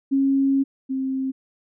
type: tone pair in turn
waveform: sine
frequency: 272.5 / 265 Hz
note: C#4 / C4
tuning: -29 / +22 cents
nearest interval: unison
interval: 49 cents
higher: first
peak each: -16 / -22 dBFS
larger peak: first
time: 0.11-0.64 / 0.89-1.32 s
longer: first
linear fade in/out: 20 ms
effects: none